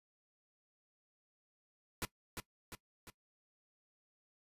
pink noise with echo, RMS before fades -38 dBFS, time 2.02-2.05 s, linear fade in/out 0 ms, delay 350 ms, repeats 3, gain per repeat -5 dB, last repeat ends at 3.1 s, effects noise-tail reverb RT60 0.1 s tail -19 dB re dry + resampled to 32000 Hz

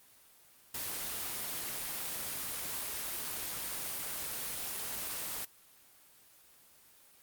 white noise, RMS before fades -38 dBFS, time 0.74-5.45 s, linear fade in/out 5 ms, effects white hiss -61 dBFS RMS until 7.22 s + Opus 24 kbps

